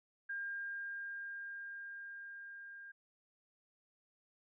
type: tone with level ramp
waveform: sine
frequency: 1606 Hz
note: G6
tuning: 41 cents sharp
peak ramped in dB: -38 to -49 dBFS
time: 0.29-2.92 s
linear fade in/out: 10 ms
effects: none